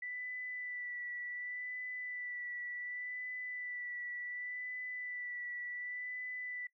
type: tone with vibrato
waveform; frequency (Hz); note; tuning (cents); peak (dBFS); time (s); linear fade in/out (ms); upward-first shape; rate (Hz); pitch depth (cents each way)
sine; 1975.5; B6; 0; -40; 0.02-6.67; 5; sine; 0.68; 21
effects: noise-tail reverb RT60 0.1 s tail -19 dB re dry